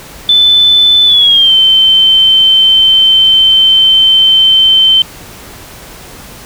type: tone with pitch glide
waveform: sine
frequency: 3511 to 3092 Hz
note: A7 to G7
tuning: -4 to -24 cents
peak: -3 dBFS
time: 0.29-5.02 s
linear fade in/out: 2 ms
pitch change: -220 cents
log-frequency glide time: 1.05-1.54 s
effects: pink hiss -31 dBFS RMS until 6.45 s